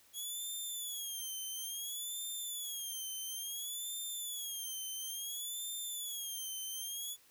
10% pulse tone with vibrato, 3322 Hz, G#7, in tune, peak -32 dBFS, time 0.13-7.17 s, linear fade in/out 50 ms, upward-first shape sine, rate 0.58 Hz, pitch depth 130 cents each way, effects white hiss -65 dBFS RMS until 7.3 s

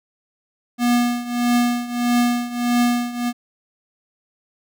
square tone with tremolo, 241.5 Hz, B3, 39 cents flat, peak -14 dBFS, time 0.78-3.33 s, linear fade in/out 50 ms, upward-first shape triangle, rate 1.6 Hz, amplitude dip 85%, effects none

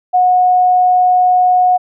sine tone, 729 Hz, F#5, 26 cents flat, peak -7 dBFS, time 0.13-1.78 s, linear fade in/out 20 ms, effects none

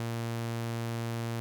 sawtooth tone, 116 Hz, A#2, 8 cents flat, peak -28 dBFS, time 0-1.4 s, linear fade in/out 0 ms, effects none

